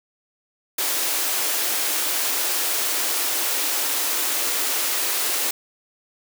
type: high-pass noise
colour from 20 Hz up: white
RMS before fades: -23 dBFS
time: 0.78-5.51 s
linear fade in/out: 5 ms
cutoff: 270 Hz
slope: 96 dB/octave
effects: none